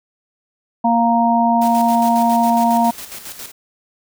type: harmonic tone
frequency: 233.1 Hz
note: A#3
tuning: in tune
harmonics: 1 / 3 / 4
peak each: -16 / -16 / -16 dBFS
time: 0.84-2.91 s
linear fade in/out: 10 ms
type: noise with tremolo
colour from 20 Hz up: white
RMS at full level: -31 dBFS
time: 1.61-3.52 s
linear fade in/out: 10 ms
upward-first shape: square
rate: 7.3 Hz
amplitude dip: 55%
effects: none